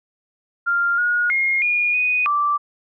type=tone with pitch steps; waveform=sine; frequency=1395 / 1443 / 2141 / 2435 / 2485 / 1170 Hz; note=F6 / F#6 / C7 / D#7 / D#7 / D6; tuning=-2 / -44 / +39 / -38 / -3 / -7 cents; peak=-16 dBFS; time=0.66-2.58 s; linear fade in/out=20 ms; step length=320 ms; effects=none